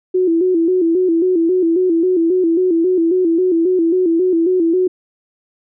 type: tone with vibrato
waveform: sine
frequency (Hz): 349.2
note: F4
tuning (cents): 0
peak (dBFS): -11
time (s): 0.14-4.88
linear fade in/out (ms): 10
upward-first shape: square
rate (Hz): 3.7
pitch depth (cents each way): 92
effects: none